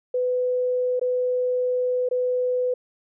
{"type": "tone with dropouts", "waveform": "sine", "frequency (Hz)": 500, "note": "B4", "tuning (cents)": 21, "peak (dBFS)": -20, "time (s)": [0.14, 2.74], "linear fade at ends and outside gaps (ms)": 5, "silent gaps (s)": [[0.996, 1.013], [2.089, 2.111]], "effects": []}